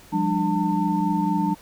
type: tone cluster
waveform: sine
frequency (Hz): 176.8 / 201 / 297.3 / 898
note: F3 / G3 / D4 / A5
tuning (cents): +22 / +44 / +21 / +35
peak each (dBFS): -25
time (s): 0.12-1.55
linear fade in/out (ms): 20
effects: pink hiss -49 dBFS RMS until 1.61 s